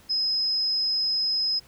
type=tone; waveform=sine; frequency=5090 Hz; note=D#8; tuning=39 cents sharp; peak=-22 dBFS; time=0.09-1.6 s; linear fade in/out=20 ms; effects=pink hiss -55 dBFS RMS until 1.67 s